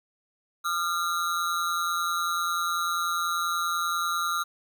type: ring-modulated tone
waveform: square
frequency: 1293 Hz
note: E6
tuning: 34 cents flat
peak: -23 dBFS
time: 0.64-4.44 s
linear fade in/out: 20 ms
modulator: 85.1 Hz
effects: 10-bit